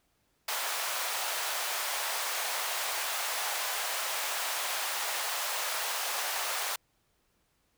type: high-pass noise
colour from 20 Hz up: pink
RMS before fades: -33 dBFS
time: 0.48-6.76 s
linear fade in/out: 5 ms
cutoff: 660 Hz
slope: 24 dB/octave
effects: pink hiss -73 dBFS RMS until 7.77 s